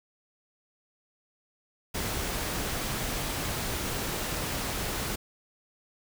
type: noise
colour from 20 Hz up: pink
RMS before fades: -32 dBFS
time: 1.94-5.16 s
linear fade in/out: 10 ms
effects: none